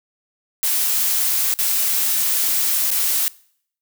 blue noise with dropouts, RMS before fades -19 dBFS, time 0.63-3.28 s, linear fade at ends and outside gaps 0 ms, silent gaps 1.54-1.589 / 2.905-2.914 s, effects noise-tail reverb RT60 0.6 s tail -22 dB re dry

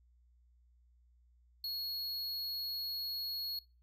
square tone, 4327 Hz, C#8, 43 cents flat, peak -37 dBFS, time 1.64-3.59 s, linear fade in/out 2 ms, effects noise-tail reverb RT60 0.3 s tail -23 dB re dry + added 60 Hz sine -64 dBFS peak until 3.82 s

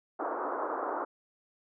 white band-pass noise, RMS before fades -34 dBFS, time 0.19-1.05 s, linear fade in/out 10 ms, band 290 to 1300 Hz, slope 48 dB/octave, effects none

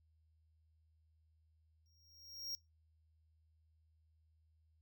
square tone with exponential growth, 5588 Hz, F8, in tune, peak -39 dBFS, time 1.86-2.55 s, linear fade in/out 0 ms, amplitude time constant 150 ms, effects noise-tail reverb RT60 0.2 s tail -22 dB re dry + added 79 Hz sine -70 dBFS peak until 4.81 s

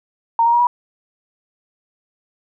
sine tone with pitch steps, 922 / 937.6 / 953.4 / 969.5 Hz, A#5 / A#5 / A#5 / B5, -19 / +10 / +39 / -32 cents, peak -11 dBFS, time 0.39-0.67 s, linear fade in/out 2 ms, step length 70 ms, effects none

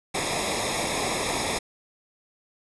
pink noise with comb filter, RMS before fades -27 dBFS, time 0.14-1.59 s, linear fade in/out 10 ms, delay 0.67 ms, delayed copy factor -0.8, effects resampled to 24000 Hz

